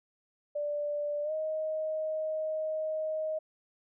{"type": "tone with pitch glide", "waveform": "sine", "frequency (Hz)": [587.3, 625.8], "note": ["D5", "D#5"], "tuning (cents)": [0, 10], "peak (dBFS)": -30, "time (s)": [0.55, 3.39], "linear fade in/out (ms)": 10, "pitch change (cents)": 110, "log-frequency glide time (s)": [1.23, 1.32], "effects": []}